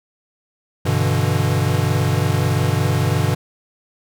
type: chord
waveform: square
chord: E minor seventh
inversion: first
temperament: equal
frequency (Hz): 98 / 123.47 / 146.83 / 164.81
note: G2 / B2 / D3 / E3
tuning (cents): 0 / 0 / 0 / 0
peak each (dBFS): -21 / -21 / -22 / -26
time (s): 0.85-3.35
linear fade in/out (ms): 10
effects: none